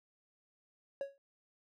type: tone with exponential decay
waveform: triangle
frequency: 554.4 Hz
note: C#5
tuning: in tune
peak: -30 dBFS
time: 1.01-1.18 s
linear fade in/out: 1 ms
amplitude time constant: 35 ms
effects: none